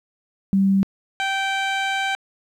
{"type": "tone pair in turn", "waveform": ["sine", "15% pulse"], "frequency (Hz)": [194.6, 778.4], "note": ["G3", "G5"], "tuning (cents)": [-12, -12], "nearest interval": "2 octaves", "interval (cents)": 2400, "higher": "second", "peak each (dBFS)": -14, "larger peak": "neither", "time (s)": [[0.53, 0.83], [1.2, 2.15]], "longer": "second", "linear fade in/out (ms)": 0, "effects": ["low-pass 5000 Hz 12 dB/octave", "9-bit"]}